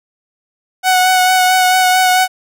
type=tone with vibrato; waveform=sawtooth; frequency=740 Hz; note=F#5; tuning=in tune; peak=-5 dBFS; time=0.83-2.28 s; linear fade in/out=50 ms; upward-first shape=sine; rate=4.5 Hz; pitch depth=17 cents each way; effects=none